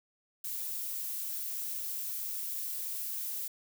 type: noise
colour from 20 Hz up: violet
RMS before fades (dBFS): -37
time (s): 0.44-3.48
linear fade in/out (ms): 5
effects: none